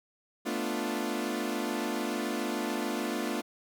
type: chord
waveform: sawtooth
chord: B half-diminished seventh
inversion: third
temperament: equal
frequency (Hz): 220 / 246.9 / 293.7 / 349.2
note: A3 / B3 / D4 / F4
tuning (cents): 0 / 0 / 0 / 0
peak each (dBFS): -32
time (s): 0.45-3.42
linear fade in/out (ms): 20
effects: none